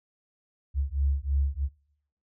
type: beating tone pair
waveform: sine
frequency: 68.1 / 71.2 Hz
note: C#2 / C#2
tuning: -30 / +47 cents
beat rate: 3.1 Hz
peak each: -27 dBFS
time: 0.74-1.69 s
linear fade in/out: 50 ms
effects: noise-tail reverb RT60 0.7 s tail -22 dB re dry